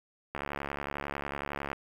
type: click train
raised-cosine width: 0.5 ms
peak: -19 dBFS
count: 99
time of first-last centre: 0.35-1.73 s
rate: 71 Hz
effects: 8-bit